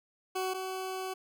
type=tone pair in turn; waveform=20% pulse; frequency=374.2 / 376.3 Hz; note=F#4 / F#4; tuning=+20 / +29 cents; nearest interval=unison; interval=9 cents; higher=second; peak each=-26 / -30 dBFS; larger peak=first; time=0.35-0.54 / 0.54-1.14 s; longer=second; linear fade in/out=10 ms; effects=none